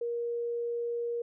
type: tone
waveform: sine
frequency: 472.3 Hz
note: A#4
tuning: 23 cents sharp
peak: -30 dBFS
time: 0.01-1.22 s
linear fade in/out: 5 ms
effects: none